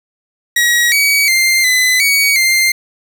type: tone with pitch steps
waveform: sawtooth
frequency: 1907 / 2267 / 2097 / 2016 / 2251 / 2098 Hz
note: A#6 / C#7 / C7 / B6 / C#7 / C7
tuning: +39 / +38 / +3 / +35 / +26 / +4 cents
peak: -6 dBFS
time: 0.56-2.72 s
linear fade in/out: 5 ms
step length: 360 ms
effects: none